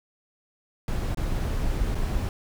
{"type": "noise with dropouts", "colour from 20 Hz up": "brown", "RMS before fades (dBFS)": -26, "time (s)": [0.88, 2.29], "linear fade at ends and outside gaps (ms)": 1, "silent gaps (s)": [[1.147, 1.172], [1.947, 1.952]], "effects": []}